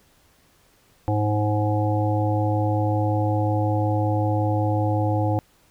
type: harmonic tone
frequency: 105.4 Hz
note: G#2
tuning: 26 cents sharp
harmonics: 1 / 3 / 5 / 7 / 8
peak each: -21 / -26 / -28 / -29 / -30 dBFS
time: 1.08-5.39 s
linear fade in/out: 0 ms
effects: pink hiss -59 dBFS RMS until 5.7 s